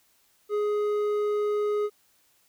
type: tone with hard clipping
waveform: sine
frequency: 417.1 Hz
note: G#4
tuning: 7 cents sharp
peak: -25 dBFS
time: 0.49-1.9 s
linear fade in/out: 50 ms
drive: 6 dB
effects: white hiss -65 dBFS RMS until 2.48 s